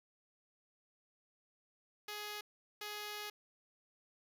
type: tone bursts at uneven times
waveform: 5% pulse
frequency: 418 Hz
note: G#4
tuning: 11 cents sharp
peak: -31 dBFS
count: 2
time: 2.08-2.41 / 2.81-3.3 s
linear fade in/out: 5 ms
effects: none